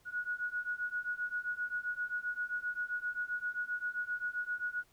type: beating tone pair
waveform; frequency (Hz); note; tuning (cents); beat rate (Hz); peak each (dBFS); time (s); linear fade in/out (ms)
sine; 1454 / 1461.6; F#6 / F#6; -31 / -22; 7.6; -38 / -37; 0.05-4.84; 50
effects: pink hiss -68 dBFS RMS until 4.92 s